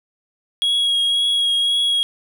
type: tone with vibrato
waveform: triangle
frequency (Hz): 3307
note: G#7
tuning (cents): -8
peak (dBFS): -14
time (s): 0.62-2.03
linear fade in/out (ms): 0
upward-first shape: triangle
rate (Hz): 1.9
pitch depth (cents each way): 19
effects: none